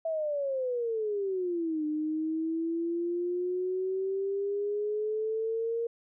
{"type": "exponential two-way sweep", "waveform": "sine", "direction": "down then up", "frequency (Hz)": [659.3, 302.5, 467.1], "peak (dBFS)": -28, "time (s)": [0.05, 5.87], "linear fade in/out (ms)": 5, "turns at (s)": 1.85, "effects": []}